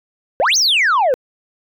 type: exponential two-way sweep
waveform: sine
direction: up then down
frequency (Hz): 479.2 to 6520 to 479.2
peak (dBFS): -9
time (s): 0.4-1.14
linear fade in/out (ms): 0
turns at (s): 0.57
effects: tanh soft clip ceiling -10 dBFS